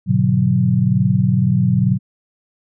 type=chord; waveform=sine; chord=G# half-diminished seventh; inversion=none; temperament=equal with one note detuned; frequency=103.83 / 124.83 / 146.83 / 185 Hz; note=G#2 / B2 / D3 / F#3; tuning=0 / +19 / 0 / 0 cents; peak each=-21 / -16 / -20 / -16 dBFS; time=0.06-1.99 s; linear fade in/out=50 ms; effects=none